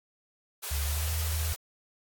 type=high-pass noise; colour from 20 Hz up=white; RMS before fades=-36 dBFS; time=0.62-1.56 s; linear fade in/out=20 ms; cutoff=380 Hz; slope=96 dB/octave
type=tone with pitch glide; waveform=sine; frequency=72 to 79.43 Hz; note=D2 to D#2; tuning=-34 to +36 cents; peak=-28 dBFS; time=0.71-1.53 s; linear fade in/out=5 ms; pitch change=+170 cents; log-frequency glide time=0.84-1.09 s
effects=AAC 64 kbps